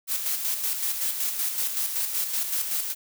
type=noise with tremolo; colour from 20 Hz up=blue; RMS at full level=-26 dBFS; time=0.07-2.95 s; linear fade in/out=50 ms; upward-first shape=square; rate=5.3 Hz; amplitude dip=45%; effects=none